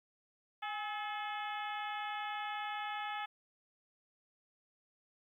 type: harmonic tone with a mistuned harmonic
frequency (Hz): 429.5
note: A4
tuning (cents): -42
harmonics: 2 / 3 / 4 / 5 / 6 / 7 / 8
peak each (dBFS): -40 / -44 / -46 / -48 / -50 / -51 / -52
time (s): 0.62-3.26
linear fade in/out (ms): 10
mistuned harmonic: 2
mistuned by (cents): -65
effects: 12-bit